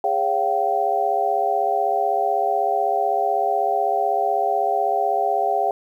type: tone cluster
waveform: sine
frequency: 410.3 / 558 / 693 / 769 Hz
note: G#4 / C#5 / F5 / G5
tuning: -21 / +11 / -14 / -33 cents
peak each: -26 / -27 / -22 / -21 dBFS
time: 0.04-5.71 s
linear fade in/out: 2 ms
effects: 9-bit